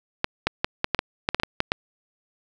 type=clicks; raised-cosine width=0.3 ms; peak=-4 dBFS; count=12; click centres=0.244 / 0.47 / 0.645 / 0.844 / 0.947 / 0.991 / 1.289 / 1.346 / 1.399 / 1.434 / 1.604 / 1.719 s; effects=none